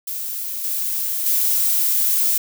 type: noise with level steps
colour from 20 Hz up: violet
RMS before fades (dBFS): -27 / -23 / -18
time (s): 0.07-2.38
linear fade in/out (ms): 5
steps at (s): 0.64 / 1.26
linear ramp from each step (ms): 2
effects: none